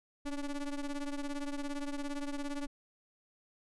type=ring-modulated tone; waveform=square; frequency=144.7 Hz; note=D3; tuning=25 cents flat; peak=-33 dBFS; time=0.25-2.67 s; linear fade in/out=10 ms; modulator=136 Hz; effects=resampled to 24000 Hz